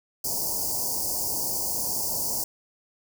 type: band-stop noise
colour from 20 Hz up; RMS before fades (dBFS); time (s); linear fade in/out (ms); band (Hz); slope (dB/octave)
white; -28; 0.24-2.44; 5; 1000 to 4600; 96
effects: none